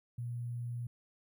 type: tone with sample-and-hold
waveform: sine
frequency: 120 Hz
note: B2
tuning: 49 cents flat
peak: -36 dBFS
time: 0.18-0.87 s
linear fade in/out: 5 ms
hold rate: 11025 Hz
effects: none